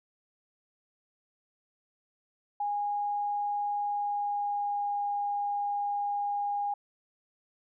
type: tone with pitch glide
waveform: sine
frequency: 821 to 815.3 Hz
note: G#5 to G#5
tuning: -20 to -32 cents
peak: -28 dBFS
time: 2.6-6.74 s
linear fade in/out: 5 ms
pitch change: -12 cents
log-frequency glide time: 3.79-5.04 s
effects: none